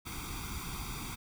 pink noise with comb filter, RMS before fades -40 dBFS, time 0.05-1.16 s, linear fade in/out 20 ms, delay 0.85 ms, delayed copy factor +0.9, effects none

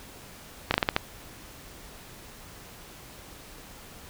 slowing click train, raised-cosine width 0.3 ms, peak -5 dBFS, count 6, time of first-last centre 0.71-0.964 s, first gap 31 ms, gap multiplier 1.25, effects pink hiss -47 dBFS RMS until 4.09 s

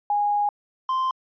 sine / triangle tone pair in turn, 824 / 1042.7 Hz, G#5 / C6, -14 / -6 cents, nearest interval major third, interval 408 cents, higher second, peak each -19 dBFS, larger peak neither, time 0.1-0.49 / 0.89-1.11 s, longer first, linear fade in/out 2 ms, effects resampled to 11025 Hz

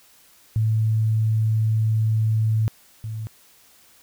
sine tone pair in turn, 110 / 110 Hz, A2 / A2, 0 / 0 cents, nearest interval unison, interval 0 cents, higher neither, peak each -17 / -27 dBFS, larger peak first, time 0.56-2.68 / 3.04-3.27 s, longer first, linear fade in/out 0 ms, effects white hiss -54 dBFS RMS until 4.02 s

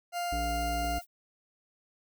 40% pulse tone, 700 Hz, F5, 4 cents sharp, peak -30 dBFS, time 0.12-1.02 s, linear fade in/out 50 ms
harmonic tone, 58.27 Hz, A#1, in tune, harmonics 1 / 3 / 5 / 7 / 8, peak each -33 / -45 / -40 / -51 / -54 dBFS, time 0.32-0.99 s, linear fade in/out 5 ms
violet noise with tremolo, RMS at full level -48 dBFS, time 0.37-1.07 s, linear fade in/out 50 ms, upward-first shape sine, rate 17 Hz, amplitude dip 60%
clicks, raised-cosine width 2 ms, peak -36 / -32 dBFS, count 2, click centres 0.832 / 0.846 s
effects none

